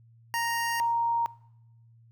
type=tone pair in turn; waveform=25% pulse / sine; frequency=932.3 / 932.3 Hz; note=A#5 / A#5; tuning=0 / 0 cents; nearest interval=unison; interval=0 cents; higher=neither; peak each=-23 dBFS; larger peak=neither; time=0.34-0.8 / 0.8-1.26 s; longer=neither; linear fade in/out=0 ms; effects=noise-tail reverb RT60 0.8 s tail -21 dB re dry + added 115 Hz sine -54 dBFS peak until 2.11 s